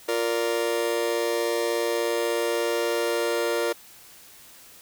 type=chord; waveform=40% pulse; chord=Bb major; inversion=second; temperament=just; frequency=349.6 / 466.2 / 582.7 Hz; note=F4 / Bb4 / D5; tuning=+2 / 0 / -14 cents; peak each=-28 / -25 / -28 dBFS; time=0.08-3.73 s; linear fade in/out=10 ms; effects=white hiss -49 dBFS RMS until 4.81 s